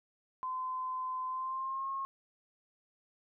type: tone with pitch glide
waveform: sine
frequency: 1027 to 1081.8 Hz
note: C6 to C#6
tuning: -33 to -43 cents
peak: -34 dBFS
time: 0.43-2.05 s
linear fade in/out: 0 ms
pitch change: +90 cents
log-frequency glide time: 1.27-1.89 s
effects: none